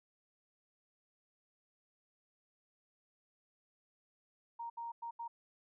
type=tone bursts at uneven times; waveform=sine; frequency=932.3 Hz; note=A#5; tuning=in tune; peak=-40 dBFS; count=4; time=4.59-4.7 / 4.77-4.92 / 5.02-5.11 / 5.19-5.28 s; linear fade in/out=10 ms; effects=none